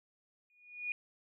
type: tone with exponential growth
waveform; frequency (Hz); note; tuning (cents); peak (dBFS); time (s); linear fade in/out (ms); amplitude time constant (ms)
sine; 2451; D#7; -27; -31; 0.5-0.92; 1; 91
effects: none